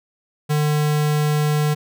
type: tone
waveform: square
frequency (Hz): 150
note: D3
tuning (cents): +37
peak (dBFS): -17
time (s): 0.49-1.75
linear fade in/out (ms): 20
effects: none